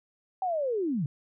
sine linear sweep, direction down, 774 to 127.5 Hz, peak -26 dBFS, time 0.42-1.06 s, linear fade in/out 2 ms, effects none

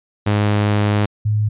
sawtooth / sine tone pair in turn, 103.83 / 106.26 Hz, G#2 / G#2, 0 / +40 cents, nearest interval unison, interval 40 cents, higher second, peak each -10 / -14 dBFS, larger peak first, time 0.26-1.06 / 1.25-1.49 s, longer first, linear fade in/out 10 ms, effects resampled to 8000 Hz

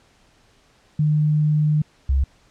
sine tone pair in turn, 151.5 / 67.49 Hz, D#3 / C#2, -46 / -46 cents, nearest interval octave + major second, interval 1400 cents, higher first, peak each -15 dBFS, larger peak neither, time 0.99-1.82 / 2.09-2.24 s, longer first, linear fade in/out 5 ms, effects pink hiss -57 dBFS RMS until 2.5 s + low-pass 7000 Hz 12 dB/octave

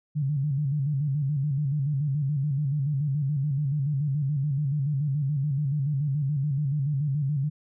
sine tone with vibrato, 142.6 Hz, C#3, 49 cents sharp, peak -23 dBFS, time 0.15-7.5 s, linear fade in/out 20 ms, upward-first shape square, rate 7 Hz, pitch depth 91 cents each way, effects none

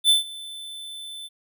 square tone with ADSR envelope, 3525 Hz, A7, 2 cents sharp, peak -13 dBFS, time 0.04-1.29 s, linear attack 53 ms, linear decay 140 ms, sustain -22 dB, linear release 31 ms, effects none

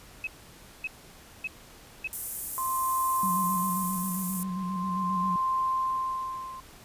sine tone bursts, 2567 Hz, E7, 47 cents flat, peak -29 dBFS, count 4, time 0.24-2.074 s, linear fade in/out 2 ms, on 31 ms, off 570 ms
white high-pass noise, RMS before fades -33 dBFS, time 2.13-4.43 s, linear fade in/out 0 ms, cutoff 8400 Hz, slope 24 dB/octave
sine tone with tremolo, 1046.5 Hz, C6, in tune, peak -24 dBFS, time 2.58-6.6 s, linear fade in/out 0 ms, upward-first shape sine, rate 0.42 Hz, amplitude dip 85%
sine tone with vibrato, 185 Hz, F#3, in tune, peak -30 dBFS, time 3.23-5.36 s, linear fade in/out 2 ms, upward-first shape square, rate 7.5 Hz, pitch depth 47 cents each way
effects pink hiss -51 dBFS RMS until 6.84 s + resampled to 32000 Hz

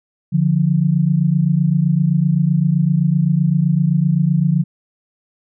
sine tone pair together, 146.83 / 174.61 Hz, D3 / F3, 0 / 0 cents, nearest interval minor third, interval 300 cents, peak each -15 dBFS, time 0.32-4.64 s, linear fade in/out 20 ms, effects none

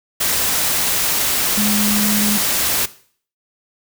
sine tone in noise, 208.2 Hz, G#3, 5 cents sharp, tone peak -17 dBFS, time 1.57-2.38 s, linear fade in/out 10 ms, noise white, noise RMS -18 dBFS, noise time 0.2-2.86 s, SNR -2 dB, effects noise-tail reverb RT60 0.5 s tail -17 dB re dry

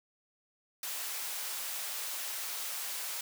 white high-pass noise, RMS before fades -38 dBFS, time 0.83-3.21 s, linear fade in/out 2 ms, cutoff 650 Hz, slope 12 dB/octave, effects none

